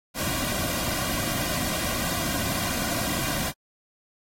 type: noise with comb filter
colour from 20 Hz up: pink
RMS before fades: -28 dBFS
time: 0.14-3.53 s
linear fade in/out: 50 ms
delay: 2.3 ms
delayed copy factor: -0.75
effects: AAC 48 kbps